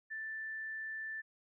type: tone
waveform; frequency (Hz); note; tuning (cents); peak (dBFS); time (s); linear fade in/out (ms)
sine; 1765; A6; +5; -39; 0.1-1.22; 20
effects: none